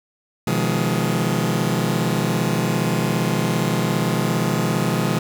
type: chord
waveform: sawtooth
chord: F half-diminished seventh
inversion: second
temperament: just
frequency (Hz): 125.72 / 157.15 / 174.61 / 209.5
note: Cb3 / Eb3 / F3 / Ab3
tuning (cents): +31 / +18 / 0 / +15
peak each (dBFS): -20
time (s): 0.47-5.19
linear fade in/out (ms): 5
effects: 7-bit